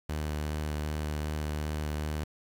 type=tone with vibrato; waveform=sawtooth; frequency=75.8 Hz; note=D#2; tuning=45 cents flat; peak=-27 dBFS; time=0.09-2.24 s; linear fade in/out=5 ms; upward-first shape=sine; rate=2.6 Hz; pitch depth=14 cents each way; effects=9-bit